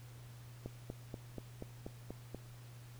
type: click train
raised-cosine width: 2 ms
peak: -29 dBFS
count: 8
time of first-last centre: 0.66-2.347 s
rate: 4.15 Hz
effects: added 120 Hz sine -51 dBFS peak until 2.99 s + pink hiss -61 dBFS RMS until 2.99 s